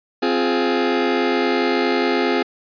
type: chord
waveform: sawtooth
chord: F minor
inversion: second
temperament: just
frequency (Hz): 261.9 / 349.2 / 419.1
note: C4 / F4 / Ab4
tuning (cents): +2 / 0 / +16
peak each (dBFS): -17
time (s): 0.22-2.43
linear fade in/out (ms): 10
effects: resampled to 11025 Hz